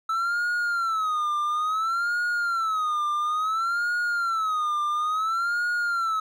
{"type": "tone with vibrato", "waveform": "triangle", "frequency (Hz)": 1310, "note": "E6", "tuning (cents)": -11, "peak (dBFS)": -21, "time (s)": [0.09, 6.2], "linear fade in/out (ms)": 5, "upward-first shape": "sine", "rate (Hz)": 0.58, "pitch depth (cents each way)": 160, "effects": []}